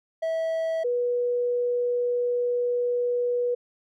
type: tone pair in turn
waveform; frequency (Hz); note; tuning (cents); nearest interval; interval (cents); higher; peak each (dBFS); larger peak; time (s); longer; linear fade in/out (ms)
triangle / sine; 650 / 486.9; E5 / B4; -24 / -25; perfect fourth; 501; first; -22; neither; 0.22-0.84 / 0.84-3.55; second; 10
effects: none